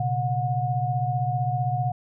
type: tone cluster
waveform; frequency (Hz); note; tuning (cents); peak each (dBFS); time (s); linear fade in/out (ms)
sine; 120.6 / 136.1 / 726; B2 / C#3 / F#5; -41 / -31 / -33; -26 / -28 / -26; 0-1.92; 5
effects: none